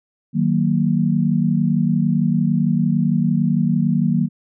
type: chord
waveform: sine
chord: D# minor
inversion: none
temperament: just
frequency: 155.56 / 186.68 / 233.3 Hz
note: D#3 / F#3 / A#3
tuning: 0 / +16 / +2 cents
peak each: -19 dBFS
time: 0.33-4.29 s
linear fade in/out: 50 ms
effects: none